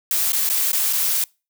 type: noise with dropouts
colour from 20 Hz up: blue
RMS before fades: -20 dBFS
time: 0.11-1.24 s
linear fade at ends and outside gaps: 1 ms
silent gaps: 0.321-0.331 / 0.491-0.499 / 0.718-0.73 / 0.928-0.932 s
effects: noise-tail reverb RT60 0.3 s tail -26 dB re dry